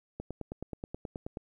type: click train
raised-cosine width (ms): 2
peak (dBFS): -24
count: 12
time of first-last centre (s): 0.2-1.371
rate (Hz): 9.39
effects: 11-bit